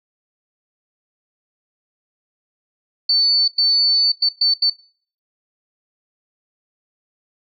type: tone bursts at uneven times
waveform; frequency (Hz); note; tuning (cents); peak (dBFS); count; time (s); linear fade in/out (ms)
sine; 4502; C#8; +26; -12; 5; 3.09-3.48 / 3.58-4.12 / 4.22-4.29 / 4.41-4.54 / 4.62-4.7; 5
effects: noise-tail reverb RT60 0.5 s tail -24 dB re dry